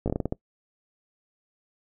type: slowing click train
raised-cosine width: 2 ms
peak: -13 dBFS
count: 8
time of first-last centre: 0.06-0.324 s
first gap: 17 ms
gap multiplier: 1.26
effects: noise-tail reverb RT60 0.1 s tail -23 dB re dry